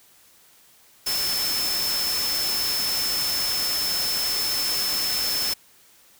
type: tone in noise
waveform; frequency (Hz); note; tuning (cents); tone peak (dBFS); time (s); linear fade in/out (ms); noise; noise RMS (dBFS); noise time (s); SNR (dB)
sine; 5274; E8; 0; -24; 1.06-5.54; 10; white; -28; 1.06-5.54; +1
effects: white hiss -55 dBFS RMS until 6.19 s